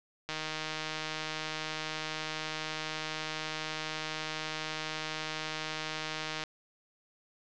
click train, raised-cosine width 0.2 ms, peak -18 dBFS, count 960, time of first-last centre 0.29-6.437 s, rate 156 Hz, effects low-pass 6000 Hz 12 dB/octave

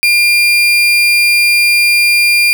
35% pulse tone, 2400 Hz, D7, 37 cents sharp, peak -5 dBFS, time 0.03-2.53 s, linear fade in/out 0 ms, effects none

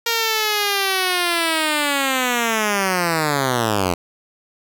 5% pulse linear sweep, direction down, 467.1 to 84.6 Hz, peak -6 dBFS, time 0.06-3.94 s, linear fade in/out 5 ms, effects none

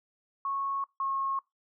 sine tone pair in turn, 1100 / 1086.7 Hz, C#6 / C#6, -14 / -35 cents, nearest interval unison, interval 21 cents, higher first, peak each -29 / -28 dBFS, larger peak second, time 0.45-0.84 / 1-1.39 s, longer neither, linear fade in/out 2 ms, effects noise-tail reverb RT60 0.2 s tail -24 dB re dry

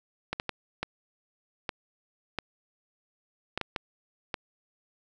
clicks, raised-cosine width 0.3 ms, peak -14 dBFS, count 10, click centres 0.33 / 0.399 / 0.493 / 0.83 / 1.692 / 2.387 / 3.576 / 3.613 / 3.762 / 4.342 s, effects none

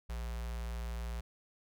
square tone with notch filter, 58.27 Hz, A#1, in tune, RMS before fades -39 dBFS, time 0.09-1.21 s, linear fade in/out 10 ms, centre 270 Hz, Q 0.89, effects none

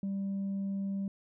sine tone with tanh clipping, 196.3 Hz, G3, 3 cents sharp, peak -32 dBFS, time 0.03-1.08 s, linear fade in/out 2 ms, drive 1 dB, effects none

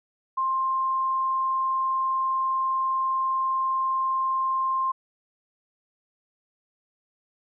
sine tone, 1055 Hz, C6, 14 cents sharp, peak -22 dBFS, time 0.37-4.92 s, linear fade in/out 10 ms, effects none

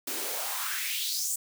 white noise with high-pass filter sweep, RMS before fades -32 dBFS, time 0.07-1.36 s, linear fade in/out 5 ms, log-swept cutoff 260 to 8200 Hz, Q 3.6, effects none

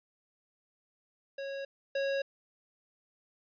square tone pair in turn, 550 / 550 Hz, C#5 / C#5, -14 / -14 cents, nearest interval unison, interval 0 cents, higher neither, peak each -37 / -30 dBFS, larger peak second, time 1.38-1.65 / 1.95-2.22 s, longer neither, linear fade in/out 5 ms, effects resampled to 11025 Hz

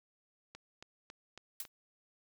click train, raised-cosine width 0.2 ms, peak -31 dBFS, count 5, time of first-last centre 0.55-1.652 s, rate 3.63 Hz
blue noise with exponential decay, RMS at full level -35 dBFS, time 1.6-1.68 s, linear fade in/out 2 ms, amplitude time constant 17 ms
effects none

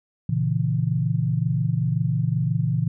sine chord, A# diminished, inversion none, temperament equal with one note detuned, 116.54 / 138.59 / 164.15 Hz, A#2 / C#3 / E3, 0 / 0 / -7 cents, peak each -24 dBFS, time 0.29-2.88 s, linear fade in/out 5 ms, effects none

